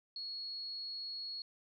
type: tone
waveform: sine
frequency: 4334 Hz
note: C#8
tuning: 40 cents flat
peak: -40 dBFS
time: 0.16-1.42 s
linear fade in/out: 2 ms
effects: none